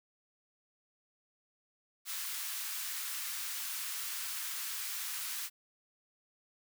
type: high-pass noise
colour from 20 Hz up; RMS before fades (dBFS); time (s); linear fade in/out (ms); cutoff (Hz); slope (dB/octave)
white; -39; 2.05-5.5; 50; 1100; 24
effects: none